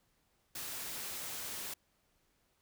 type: noise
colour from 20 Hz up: white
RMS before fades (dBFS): -42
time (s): 0.55-1.74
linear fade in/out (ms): 5
effects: pink hiss -75 dBFS RMS until 2.61 s